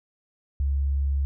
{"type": "tone", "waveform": "sine", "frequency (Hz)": 69.4, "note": "C#2", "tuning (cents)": 3, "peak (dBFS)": -21, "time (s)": [0.6, 1.25], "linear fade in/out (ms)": 0, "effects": []}